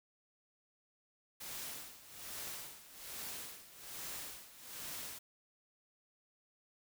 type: noise with tremolo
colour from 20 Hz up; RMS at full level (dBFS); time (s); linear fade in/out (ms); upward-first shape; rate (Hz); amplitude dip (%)
white; -44; 1.4-5.19; 10; sine; 1.2; 80
effects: none